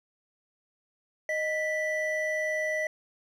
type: tone pair together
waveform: triangle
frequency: 621.1 / 1972 Hz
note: D#5 / B6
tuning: -3 / -3 cents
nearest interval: octave + minor sixth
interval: 2000 cents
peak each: -28 / -28 dBFS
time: 1.29-2.87 s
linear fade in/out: 2 ms
effects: none